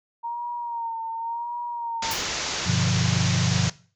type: tone with vibrato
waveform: sine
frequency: 931 Hz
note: A#5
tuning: 2 cents flat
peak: -27 dBFS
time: 0.23-2.14 s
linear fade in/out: 20 ms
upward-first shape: sine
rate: 0.91 Hz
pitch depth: 49 cents each way
type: low-pass noise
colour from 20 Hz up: white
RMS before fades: -29 dBFS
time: 2.02-3.7 s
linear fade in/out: 5 ms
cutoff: 7000 Hz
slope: 96 dB/octave
type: noise with exponential decay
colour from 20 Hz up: white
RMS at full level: -29 dBFS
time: 2.11-2.29 s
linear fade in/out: 2 ms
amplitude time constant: 39 ms
type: chord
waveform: sine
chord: G dominant seventh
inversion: none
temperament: equal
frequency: 98 / 123.47 / 146.83 / 174.61 Hz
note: G2 / B2 / D3 / F3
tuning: 0 / 0 / 0 / 0 cents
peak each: -26 / -25 / -28 / -25 dBFS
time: 2.66-3.69 s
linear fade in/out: 10 ms
effects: noise-tail reverb RT60 0.4 s tail -19 dB re dry